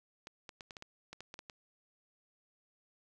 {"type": "clicks", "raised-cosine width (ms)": 0.2, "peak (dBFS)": -29, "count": 11, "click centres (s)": [0.271, 0.492, 0.608, 0.708, 0.768, 0.824, 1.13, 1.206, 1.341, 1.391, 1.498], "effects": []}